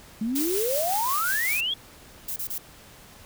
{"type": "exponential sweep", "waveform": "sine", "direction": "up", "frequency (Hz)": [210, 3400], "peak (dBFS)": -24, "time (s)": [0.21, 1.74], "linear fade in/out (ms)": 5}
{"type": "noise with tremolo", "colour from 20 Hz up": "blue", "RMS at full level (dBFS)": -28, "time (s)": [0.35, 1.61], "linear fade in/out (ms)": 10, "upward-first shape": "sine", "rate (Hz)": 5.4, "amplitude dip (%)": 30}
{"type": "noise bursts", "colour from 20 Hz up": "violet", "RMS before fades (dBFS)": -31, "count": 3, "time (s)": [2.28, 2.582], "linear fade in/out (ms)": 5, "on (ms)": 82, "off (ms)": 28}
{"effects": ["pink hiss -49 dBFS RMS until 3.25 s"]}